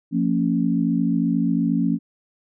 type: chord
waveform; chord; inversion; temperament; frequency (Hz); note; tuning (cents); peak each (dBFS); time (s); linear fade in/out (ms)
sine; Bb minor; second; equal with one note detuned; 174.61 / 228.7 / 277.2; F3 / Bb3 / Db4; 0 / -33 / 0; -22; 0.11-1.99; 50
effects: none